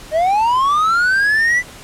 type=linear sweep; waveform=triangle; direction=up; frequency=601 to 2003 Hz; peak=-10 dBFS; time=0.11-1.63 s; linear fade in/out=50 ms; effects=pink hiss -37 dBFS RMS until 1.83 s + low-pass 11000 Hz 12 dB/octave